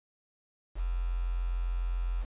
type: tone with quantisation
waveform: sine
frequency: 43.65 Hz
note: F1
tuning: in tune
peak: -28 dBFS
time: 0.75-2.26 s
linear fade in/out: 50 ms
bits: 8
effects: resampled to 8000 Hz